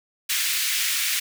pink high-pass noise, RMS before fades -24 dBFS, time 0.29-1.2 s, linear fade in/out 10 ms, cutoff 1900 Hz, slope 24 dB/octave, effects none

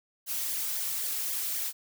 blue noise with flanger, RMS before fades -32 dBFS, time 0.26-1.73 s, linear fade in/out 50 ms, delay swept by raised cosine 0.74 to 3.54 ms, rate 3.8 Hz, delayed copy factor -0.9, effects none

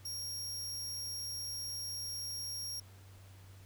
sawtooth tone, 5588 Hz, F8, in tune, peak -36 dBFS, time 0.05-2.8 s, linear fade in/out 5 ms, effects added 96 Hz sine -53 dBFS peak until 3.65 s + pink hiss -62 dBFS RMS until 3.65 s

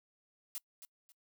blue noise with echo, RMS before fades -40 dBFS, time 0.55-0.58 s, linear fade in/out 0 ms, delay 270 ms, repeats 2, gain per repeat -11 dB, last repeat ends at 1.12 s, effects noise-tail reverb RT60 0.1 s tail -25 dB re dry

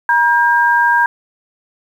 sine tone pair together, 951 / 1603.7 Hz, A#5 / G6, +34 / +39 cents, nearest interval major sixth, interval 905 cents, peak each -12 dBFS, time 0.09-1.06 s, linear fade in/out 2 ms, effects 7-bit

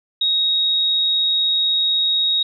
sine tone, 3772 Hz, A#7, 20 cents sharp, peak -15 dBFS, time 0.21-2.43 s, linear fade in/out 5 ms, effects none

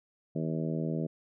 harmonic tone, 80 Hz, D#2, 49 cents sharp, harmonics 2 / 3 / 4 / 5 / 6 / 7 / 8, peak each -32 / -36 / -38 / -40 / -42 / -43 / -44 dBFS, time 0.35-1.07 s, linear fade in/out 10 ms, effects none

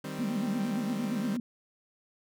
sawtooth chord, C minor, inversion first, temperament equal, 155.56 / 196 / 261.6 Hz, Eb3 / G3 / C4, 0 / 0 / 0 cents, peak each -36 / -36 / -36 dBFS, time 0.04-1.37 s, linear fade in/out 5 ms
sine tone with vibrato, 220 Hz, A3, in tune, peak -29 dBFS, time 0.19-1.4 s, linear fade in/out 2 ms, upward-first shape sine, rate 8.7 Hz, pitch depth 230 cents each way
effects none

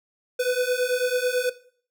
square beating tone pair, 493.9 / 503 Hz, B4 / B4, 0 / +32 cents, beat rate 9.1 Hz, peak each -25 dBFS, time 0.39-1.5 s, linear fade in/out 10 ms, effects noise-tail reverb RT60 0.5 s tail -17 dB re dry

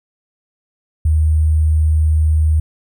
sine tone with sample-and-hold, 77.78 Hz, D#2, in tune, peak -10 dBFS, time 1.05-2.6 s, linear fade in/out 5 ms, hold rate 8820 Hz, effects none

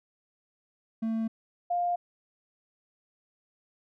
triangle / sine tone pair in turn, 224.1 / 703.3 Hz, A3 / F5, +32 / +12 cents, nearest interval octave + minor sixth, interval 1980 cents, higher second, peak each -25 dBFS, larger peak neither, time 1.02-1.28 / 1.7-1.96 s, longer neither, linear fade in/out 10 ms, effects none

